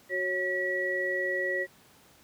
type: tone cluster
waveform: sine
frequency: 370.1 / 550 / 1932 Hz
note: F#4 / C#5 / B6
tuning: 0 / -14 / -39 cents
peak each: -34 / -33 / -29 dBFS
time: 0.09-1.67 s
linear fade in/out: 50 ms
effects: pink hiss -58 dBFS RMS until 2.23 s + high-pass 100 Hz 12 dB/octave